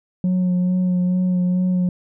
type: tone with vibrato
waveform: sine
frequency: 181.5 Hz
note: F#3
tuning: 33 cents flat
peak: -13 dBFS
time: 0.24-1.89 s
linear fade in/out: 2 ms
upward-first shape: sine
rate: 2.3 Hz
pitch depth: 19 cents each way
effects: tanh soft clip ceiling -15 dBFS